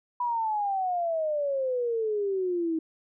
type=exponential sweep; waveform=sine; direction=down; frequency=987.8 to 316.8 Hz; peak=-25 dBFS; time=0.2-2.79 s; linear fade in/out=5 ms; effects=none